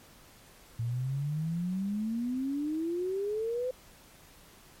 sine exponential sweep, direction up, 113.9 to 515 Hz, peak -29 dBFS, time 0.79-3.71 s, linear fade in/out 5 ms, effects pink hiss -56 dBFS RMS until 4.8 s + MP3 64 kbps

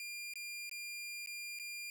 sawtooth tone with dropouts, 2400 Hz, D7, 37 cents sharp, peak -39 dBFS, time 0-1.9 s, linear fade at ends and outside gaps 1 ms, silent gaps 0.337-0.356 / 0.695-0.713 / 1.261-1.272 / 1.589-1.597 s, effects none

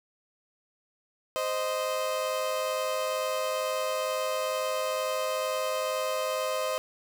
30% pulse tone pair together, 520.1 / 622.3 Hz, C5 / D#5, -10 / 0 cents, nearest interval minor third, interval 310 cents, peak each -28 dBFS, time 1.36-6.78 s, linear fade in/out 0 ms, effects none

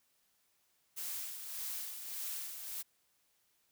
blue noise with tremolo, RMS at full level -40 dBFS, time 0.96-2.83 s, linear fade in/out 20 ms, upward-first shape sine, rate 1.7 Hz, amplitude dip 50%, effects white hiss -75 dBFS RMS until 3.71 s

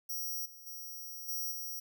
10% pulse tone with level steps, 5700 Hz, F8, 34 cents sharp, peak -30 / -45 / -37 / -29 / -33 dBFS, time 0.09-1.8 s, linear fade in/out 10 ms, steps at 0.45 / 0.66 / 1.28 / 1.51 s, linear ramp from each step 10 ms, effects none

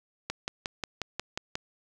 click train, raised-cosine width 0.2 ms, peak -14 dBFS, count 8, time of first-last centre 0.3-1.554 s, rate 5.58 Hz, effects none

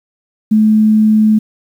sine tone, 215.8 Hz, A3, 33 cents flat, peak -6 dBFS, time 0.51-1.39 s, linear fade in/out 10 ms, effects 7-bit

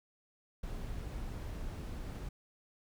brown noise, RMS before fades -41 dBFS, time 0.63-2.29 s, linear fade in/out 5 ms, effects none

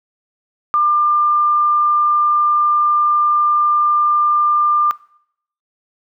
sine tone, 1196 Hz, D6, 31 cents sharp, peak -11 dBFS, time 0.74-4.91 s, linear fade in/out 0 ms, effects noise-tail reverb RT60 0.7 s tail -21 dB re dry

